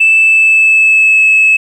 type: tone with pitch glide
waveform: sine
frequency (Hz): 2637 to 2596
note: E7 to E7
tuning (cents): 0 to -27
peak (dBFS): -3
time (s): 0-1.57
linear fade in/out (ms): 10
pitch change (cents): -27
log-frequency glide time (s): 0.2-1.22
effects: tanh soft clip ceiling -1 dBFS + 7-bit